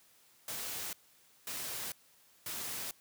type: noise bursts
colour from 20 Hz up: white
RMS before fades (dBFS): -40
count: 3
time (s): 0.48-2.91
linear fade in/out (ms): 2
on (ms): 450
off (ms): 540
effects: white hiss -65 dBFS RMS until 3 s + high-pass 60 Hz 12 dB/octave